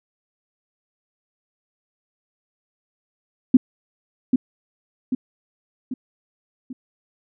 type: tone with echo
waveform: sine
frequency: 255.2 Hz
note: C4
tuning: 43 cents flat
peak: -6 dBFS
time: 3.54-3.57 s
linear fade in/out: 5 ms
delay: 790 ms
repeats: 4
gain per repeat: -6 dB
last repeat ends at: 6.73 s
effects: none